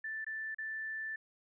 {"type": "tone with dropouts", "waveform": "sine", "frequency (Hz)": 1763, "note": "A6", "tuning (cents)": 3, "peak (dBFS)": -37, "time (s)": [0.04, 1.16], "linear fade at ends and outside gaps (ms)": 5, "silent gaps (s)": [[0.246, 0.265], [0.547, 0.584]], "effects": []}